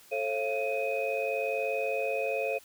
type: tone cluster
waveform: sine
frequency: 440.2 / 541 / 684 / 2508 Hz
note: A4 / C#5 / F5 / D#7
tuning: +1 / -42 / -36 / +13 cents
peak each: -33 / -31 / -34 / -34 dBFS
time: 0.11-2.59 s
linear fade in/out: 20 ms
effects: tanh soft clip ceiling -19 dBFS + white hiss -56 dBFS RMS until 2.64 s